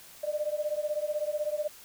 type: beating tone pair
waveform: sine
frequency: 594 / 610 Hz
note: D5 / D#5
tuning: +20 / -34 cents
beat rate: 16 Hz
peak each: -31 / -32 dBFS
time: 0.23-1.68 s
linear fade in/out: 10 ms
effects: white hiss -51 dBFS RMS until 1.84 s